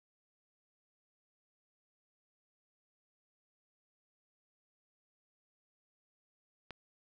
click, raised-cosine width 0.3 ms, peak -28 dBFS, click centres 6.707 s, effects none

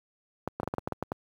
clicks, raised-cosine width 1 ms, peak -16 dBFS, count 10, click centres 0.476 / 0.6 / 0.632 / 0.676 / 0.739 / 0.783 / 0.875 / 0.923 / 1.026 / 1.119 s, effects high-pass 80 Hz 12 dB/octave + 9-bit

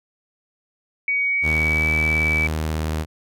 sine tone with pitch glide, 2251 to 2300 Hz, C#7 to D7, +26 to -37 cents, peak -18 dBFS, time 1.08-2.47 s, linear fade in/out 2 ms, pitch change +37 cents, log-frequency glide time 1.47-1.89 s
sawtooth tone with vibrato, 78.3 Hz, D#2, 11 cents sharp, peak -18 dBFS, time 1.42-3.06 s, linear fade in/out 50 ms, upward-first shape sine, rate 18 Hz, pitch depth 21 cents each way
effects none

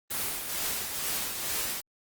white noise with tremolo, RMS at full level -30 dBFS, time 0.1-1.81 s, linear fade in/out 10 ms, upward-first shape triangle, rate 2.2 Hz, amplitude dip 50%, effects Opus 24 kbps

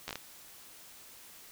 slowing click train, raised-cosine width 0.2 ms, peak -20 dBFS, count 5, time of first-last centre 0.08-0.156 s, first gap 12 ms, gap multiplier 1.32, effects white hiss -53 dBFS RMS until 1.51 s

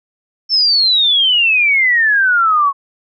sine exponential sweep, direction down, 5390 to 1092 Hz, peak -9 dBFS, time 0.49-2.73 s, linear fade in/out 50 ms, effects none

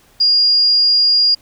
sine tone, 4838 Hz, D#8, 49 cents flat, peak -9 dBFS, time 0.2-1.35 s, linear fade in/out 10 ms, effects pink hiss -51 dBFS RMS until 1.41 s

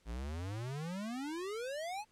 square exponential sweep, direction up, 53.2 to 880 Hz, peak -39 dBFS, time 0.05-2.05 s, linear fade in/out 50 ms, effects pink hiss -71 dBFS RMS until 2.11 s + low-pass 10000 Hz 12 dB/octave

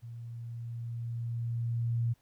sine tone with level ramp, 117.2 Hz, A#2, 10 cents sharp, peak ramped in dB -41 to -26 dBFS, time 0.02-2.14 s, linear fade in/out 20 ms, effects pink hiss -71 dBFS RMS until 2.21 s

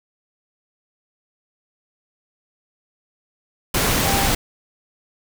sine tone in noise, 789 Hz, G5, 11 cents sharp, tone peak -23 dBFS, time 4.05-4.28 s, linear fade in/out 5 ms, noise pink, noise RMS -19 dBFS, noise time 3.74-4.35 s, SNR -7 dB, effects none

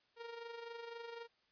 sawtooth tone with amplitude modulation, 466.2 Hz, A#4, in tune, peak -40 dBFS, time 0.16-1.28 s, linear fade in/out 50 ms, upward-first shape sine, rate 23.9 Hz, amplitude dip 55%, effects white hiss -75 dBFS RMS until 1.51 s + resampled to 11025 Hz

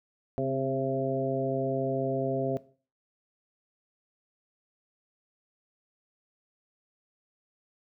harmonic tone with a mistuned harmonic, 134.1 Hz, C3, 43 cents sharp, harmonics 1 / 2 / 3 / 4 / 5, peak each -33 / -33 / -33 / -33 / -33 dBFS, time 0.38-2.57 s, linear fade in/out 0 ms, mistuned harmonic 2, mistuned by -28 cents, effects noise-tail reverb RT60 0.4 s tail -18 dB re dry

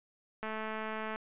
click train, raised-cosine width 0.5 ms, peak -24 dBFS, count 160, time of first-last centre 0.43-1.159 s, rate 218 Hz, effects resampled to 8000 Hz

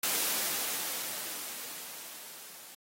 white noise with level ramp, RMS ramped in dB -29 to -50 dBFS, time 0.03-2.75 s, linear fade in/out 5 ms, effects high-pass 200 Hz 12 dB/octave + AAC 48 kbps

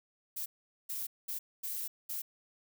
violet noise bursts at uneven times, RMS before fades -38 dBFS, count 5, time 0.36-0.46 / 0.89-1.07 / 1.28-1.39 / 1.63-1.88 / 2.09-2.22 s, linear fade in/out 10 ms, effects none

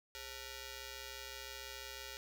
5% pulse ring-modulated tone, 473.5 Hz, A#4, 27 cents sharp, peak -31 dBFS, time 0.15-2.17 s, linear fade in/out 0 ms, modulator 1010 Hz, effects none

